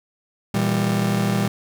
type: chord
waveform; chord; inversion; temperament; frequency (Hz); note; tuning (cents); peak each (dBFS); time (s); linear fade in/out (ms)
40% pulse; E diminished; second; just; 118.67 / 164.81 / 197.78; Bb2 / E3 / G3; +31 / 0 / +16; -23 / -25 / -20; 0.54-1.48; 5
effects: 9-bit